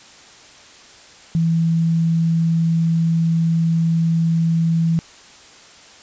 sine tone, 164.81 Hz, E3, in tune, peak -14 dBFS, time 1.35-4.99 s, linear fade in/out 0 ms, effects white hiss -44 dBFS RMS until 6.02 s + resampled to 16000 Hz

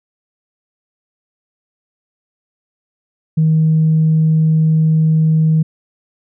sine tone, 158.2 Hz, D#3, 29 cents sharp, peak -8 dBFS, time 3.37-5.63 s, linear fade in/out 10 ms, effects tanh soft clip ceiling -5 dBFS

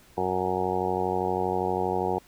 harmonic tone, 92.5 Hz, F#2, in tune, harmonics 1 / 2 / 3 / 4 / 5 / 6 / 7 / 8 / 9 / 10, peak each -38 / -35 / -39 / -30 / -31 / -39 / -39 / -31 / -31 / -36 dBFS, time 0.17-2.19 s, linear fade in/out 10 ms, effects pink hiss -56 dBFS RMS until 2.27 s

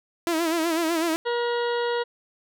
sawtooth tone with vibrato, 329.6 Hz, E4, in tune, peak -18 dBFS, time 0.27-1.16 s, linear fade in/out 0 ms, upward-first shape sine, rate 8 Hz, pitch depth 79 cents each way
harmonic tone, 477 Hz, A#4, 40 cents sharp, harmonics 1 / 2 / 3 / 4 / 6 / 7 / 8 / 9, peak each -24 / -30 / -34 / -36 / -40 / -41 / -42 / -43 dBFS, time 1.25-2.04 s, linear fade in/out 20 ms
effects none

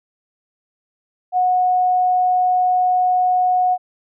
sine tone, 731 Hz, F#5, 21 cents flat, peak -13 dBFS, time 1.32-3.78 s, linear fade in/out 50 ms, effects none

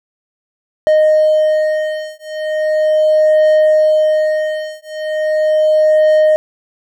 triangle beating tone pair, 618 / 618.38 Hz, D#5 / D#5, -12 / -11 cents, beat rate 0.38 Hz, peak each -11 dBFS, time 0.87-6.36 s, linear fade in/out 0 ms, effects none

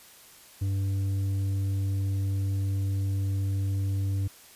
sine tone with tanh clipping, 97.6 Hz, G2, 7 cents flat, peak -26 dBFS, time 0.61-4.28 s, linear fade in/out 10 ms, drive 6 dB, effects white hiss -52 dBFS RMS until 4.55 s + resampled to 32000 Hz

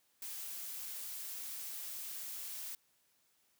blue noise, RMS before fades -44 dBFS, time 0.22-2.75 s, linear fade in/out 2 ms, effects white hiss -74 dBFS RMS until 3.59 s + high-pass 60 Hz 12 dB/octave

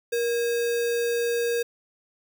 sine tone with sample-and-hold, 471.7 Hz, A#4, 20 cents sharp, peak -22 dBFS, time 0.12-1.63 s, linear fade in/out 10 ms, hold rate 2100 Hz, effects none

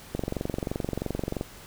click train, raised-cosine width 2 ms, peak -15 dBFS, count 30, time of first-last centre 0.15-1.411 s, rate 23 Hz, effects pink hiss -47 dBFS RMS until 1.66 s

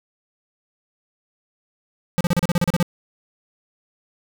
square tone bursts, 174.61 Hz, F3, in tune, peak -16 dBFS, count 11, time 2.18-2.827 s, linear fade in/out 0 ms, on 27 ms, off 35 ms, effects none

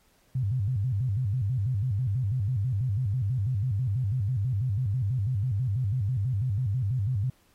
sine tone with vibrato, 113.3 Hz, A#2, 49 cents flat, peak -24 dBFS, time 0.35-7.3 s, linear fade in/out 5 ms, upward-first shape square, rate 6.1 Hz, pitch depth 230 cents each way, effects pink hiss -65 dBFS RMS until 7.54 s + AAC 48 kbps

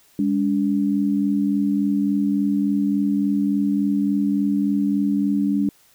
sine tone pair together, 203 / 286.5 Hz, G#3 / D4, -39 / -43 cents, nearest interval tritone, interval 596 cents, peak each -20 dBFS, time 0.19-5.69 s, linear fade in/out 2 ms, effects white hiss -56 dBFS RMS until 5.94 s

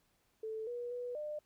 sine tone with pitch steps, 439.7 / 482.6 / 489.7 / 601 Hz, A4 / B4 / B4 / D5, -1 / -40 / -15 / +40 cents, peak -38 dBFS, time 0.43-1.39 s, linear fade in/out 5 ms, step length 240 ms, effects pink hiss -75 dBFS RMS until 1.45 s

